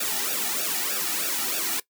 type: noise with flanger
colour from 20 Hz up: white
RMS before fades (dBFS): -27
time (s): 0-1.8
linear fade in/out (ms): 5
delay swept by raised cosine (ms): 0.95 to 1.95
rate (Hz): 3.2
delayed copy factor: -0.9
effects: noise-tail reverb RT60 0.1 s tail -19 dB re dry + high-pass 200 Hz 12 dB/octave